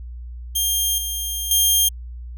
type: tone with level steps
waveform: 10% pulse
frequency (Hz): 3200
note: G7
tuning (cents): +35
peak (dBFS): -10 / -16 / -6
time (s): 0.55-1.89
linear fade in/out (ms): 10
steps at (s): 0.98 / 1.51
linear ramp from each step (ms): 2
effects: added 60 Hz sine -31 dBFS peak until 2.37 s